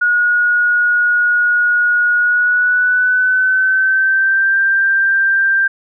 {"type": "tone with pitch glide", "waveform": "sine", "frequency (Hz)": [1448, 1579.1], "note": ["F#6", "G6"], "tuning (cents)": [-38, 12], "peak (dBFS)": -10, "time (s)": [0.01, 5.68], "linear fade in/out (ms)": 10, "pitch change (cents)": 150, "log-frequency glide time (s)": [2.17, 4.56], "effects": []}